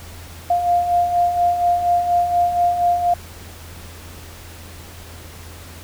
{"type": "beating tone pair", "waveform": "sine", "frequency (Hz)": [698.5, 702.7], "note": ["F5", "F5"], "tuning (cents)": [0, 10], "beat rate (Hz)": 4.2, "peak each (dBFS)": [-23, -15], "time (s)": [0.5, 3.14], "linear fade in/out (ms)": 5, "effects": ["added 84 Hz sine -38 dBFS peak until 5.83 s", "pink hiss -40 dBFS RMS until 5.83 s"]}